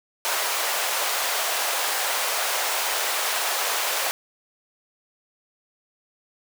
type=high-pass noise; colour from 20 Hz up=pink; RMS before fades=-25 dBFS; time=0.25-4.11 s; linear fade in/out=0 ms; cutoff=580 Hz; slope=24 dB/octave; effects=none